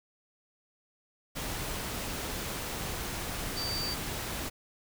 sine tone in noise, 4634 Hz, D8, 24 cents flat, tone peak -33 dBFS, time 3.56-3.95 s, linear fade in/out 20 ms, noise pink, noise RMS -36 dBFS, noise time 1.35-4.5 s, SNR 0 dB, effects none

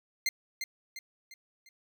20% pulse tone with echo, 2096 Hz, C7, 2 cents sharp, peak -21 dBFS, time 0.26-0.29 s, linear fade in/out 2 ms, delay 350 ms, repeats 4, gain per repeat -7 dB, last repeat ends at 1.69 s, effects none

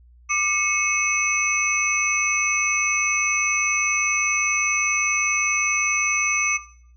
sine tone cluster, 1190 / 2190 / 2565 / 6040 Hz, D6 / C#7 / E7 / F#8, +22 / -22 / -48 / +35 cents, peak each -25 dBFS, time 0.29-6.58 s, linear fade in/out 20 ms, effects noise-tail reverb RT60 0.6 s tail -17 dB re dry + added 60 Hz sine -48 dBFS peak until 6.96 s

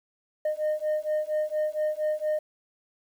sine beating tone pair, 610 / 614.3 Hz, D#5 / D#5, -34 / -22 cents, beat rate 4.3 Hz, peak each -26 / -26 dBFS, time 0.45-2.39 s, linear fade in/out 5 ms, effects tanh soft clip ceiling -22 dBFS + 9-bit

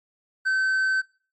triangle tone, 1537 Hz, G6, 35 cents flat, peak -18 dBFS, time 0.45-1.02 s, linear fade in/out 20 ms, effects noise-tail reverb RT60 0.4 s tail -21 dB re dry + MP3 32 kbps

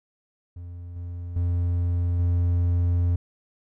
triangle tone with level steps, 87.31 Hz, F2, in tune, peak -33 / -29 / -19 / -17 dBFS, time 0.56-3.16 s, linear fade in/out 5 ms, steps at 0.96 / 1.36 / 2.19 s, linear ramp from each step 2 ms, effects none

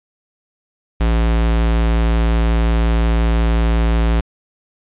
square tone, 56.6 Hz, A1, 50 cents sharp, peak -13 dBFS, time 1-4.21 s, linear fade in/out 10 ms, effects resampled to 8000 Hz + 8-bit

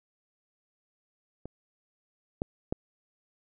clicks, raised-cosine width 2 ms, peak -26 / -16 / -15 dBFS, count 3, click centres 1.456 / 2.419 / 2.725 s, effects none

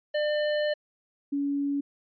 square / sine tone pair in turn, 599 / 282.7 Hz, D5 / C#4, +34 / +34 cents, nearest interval octave + minor second, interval 1300 cents, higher first, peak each -25 dBFS, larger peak neither, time 0.14-0.74 / 1.32-1.81 s, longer first, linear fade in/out 10 ms, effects resampled to 11025 Hz

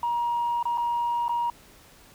sine tone with dropouts, 949 Hz, A#5, 31 cents sharp, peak -22 dBFS, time 0.03-1.5 s, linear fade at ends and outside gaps 2 ms, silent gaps 0.628-0.654 / 0.775-0.78 / 1.282-1.293 s, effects tanh soft clip ceiling -20 dBFS + pink hiss -53 dBFS RMS until 2.14 s

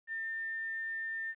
sine tone with quantisation, 1802 Hz, A6, 41 cents sharp, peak -35 dBFS, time 0.07-1.35 s, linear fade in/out 50 ms, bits 10, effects resampled to 8000 Hz

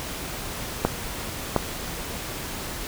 clicks, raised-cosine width 1 ms, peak -4 dBFS, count 2, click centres 0.85 / 1.563 s, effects pink hiss -33 dBFS RMS until 2.87 s

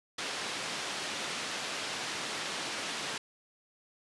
white band-pass noise, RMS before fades -37 dBFS, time 0.18-3.18 s, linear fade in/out 5 ms, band 170 to 4400 Hz, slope 12 dB/octave, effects resampled to 24000 Hz

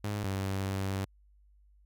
sawtooth tone pair in turn, 103.3 / 96.74 Hz, G#2 / G2, -9 / -22 cents, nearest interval minor second, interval 113 cents, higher first, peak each -28 / -27 dBFS, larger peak second, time 0.04-0.24 / 0.24-1.05 s, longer second, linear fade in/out 5 ms, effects added 50 Hz sine -59 dBFS peak until 1.85 s

